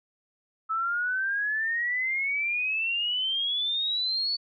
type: exponential sweep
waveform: sine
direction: up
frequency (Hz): 1299 to 4487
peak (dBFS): -25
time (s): 0.69-4.37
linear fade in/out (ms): 20
effects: none